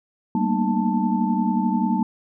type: tone cluster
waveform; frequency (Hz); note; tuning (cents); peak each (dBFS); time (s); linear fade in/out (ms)
sine; 194.3 / 227.8 / 239.2 / 303.1 / 883; G3 / A#3 / A#3 / D#4 / A5; -15 / -40 / +45 / -45 / +6; -23 / -24 / -25 / -28 / -26; 0.35-2.03; 2
effects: none